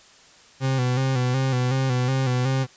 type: tone with vibrato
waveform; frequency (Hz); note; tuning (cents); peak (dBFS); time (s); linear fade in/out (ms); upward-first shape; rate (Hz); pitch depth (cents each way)
40% pulse; 129.1; C3; -23; -19; 0.6-2.67; 50; square; 2.7; 52
effects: white hiss -51 dBFS RMS until 2.76 s + resampled to 16000 Hz